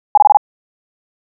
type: tone bursts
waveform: sine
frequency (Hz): 831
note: G#5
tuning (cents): +1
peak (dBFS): -3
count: 5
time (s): 0.15-0.371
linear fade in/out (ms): 2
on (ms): 25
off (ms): 24
effects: none